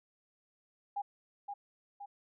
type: tone with echo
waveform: sine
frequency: 810 Hz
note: G#5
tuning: 43 cents flat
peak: -33 dBFS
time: 0.96-1.02 s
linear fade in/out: 10 ms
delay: 520 ms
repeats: 2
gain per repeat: -5 dB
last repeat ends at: 2.06 s
effects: none